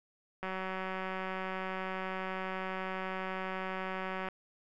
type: click train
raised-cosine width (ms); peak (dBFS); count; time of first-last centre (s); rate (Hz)
0.5; -23; 726; 0.43-4.286; 188
effects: none